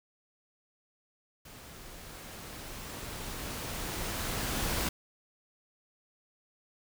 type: noise with level ramp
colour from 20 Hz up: pink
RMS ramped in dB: -50 to -31 dBFS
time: 1.45-4.89 s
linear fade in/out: 5 ms
effects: none